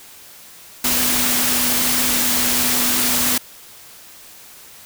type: tone in noise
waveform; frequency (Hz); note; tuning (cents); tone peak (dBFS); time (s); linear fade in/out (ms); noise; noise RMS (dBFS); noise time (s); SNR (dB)
sine; 246.9; B3; 0; -27; 0.84-3.38; 5; white; -18; 0.84-3.38; -12
effects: white hiss -42 dBFS RMS until 4.85 s